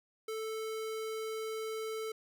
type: tone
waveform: square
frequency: 440 Hz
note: A4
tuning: in tune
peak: -37 dBFS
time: 0.28-2.12 s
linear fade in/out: 5 ms
effects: none